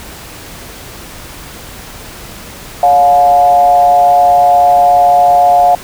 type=tone with frequency modulation; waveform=sine; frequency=712 Hz; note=F5; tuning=33 cents sharp; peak=-4 dBFS; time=2.83-5.75 s; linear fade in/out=2 ms; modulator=144 Hz; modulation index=0.55; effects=pink hiss -30 dBFS RMS until 5.83 s